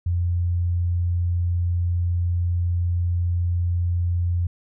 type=tone; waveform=sine; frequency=87.31 Hz; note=F2; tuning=in tune; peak=-19 dBFS; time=0.06-4.47 s; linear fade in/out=5 ms; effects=none